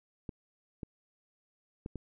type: clicks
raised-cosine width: 3 ms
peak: -26 dBFS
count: 4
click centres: 0.292 / 0.832 / 1.861 / 1.957 s
effects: none